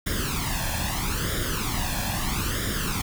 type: noise with flanger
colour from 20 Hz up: pink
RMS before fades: -27 dBFS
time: 0.06-3.02 s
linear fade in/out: 10 ms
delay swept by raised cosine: 0.57 to 1.2 ms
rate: 0.77 Hz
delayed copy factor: +0.75
effects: none